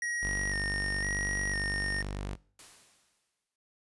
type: tone with vibrato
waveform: square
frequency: 1867 Hz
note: A#6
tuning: 2 cents sharp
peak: -32 dBFS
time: 0.02-2.02 s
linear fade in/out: 2 ms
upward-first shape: square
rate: 0.99 Hz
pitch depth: 28 cents each way
type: tone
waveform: sawtooth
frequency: 49 Hz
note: G1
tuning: in tune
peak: -30 dBFS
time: 0.22-2.36 s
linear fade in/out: 20 ms
type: noise with exponential decay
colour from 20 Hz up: white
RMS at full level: -49 dBFS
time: 2.59-3.56 s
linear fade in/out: 2 ms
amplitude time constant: 210 ms
effects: noise-tail reverb RT60 0.5 s tail -21 dB re dry + resampled to 24000 Hz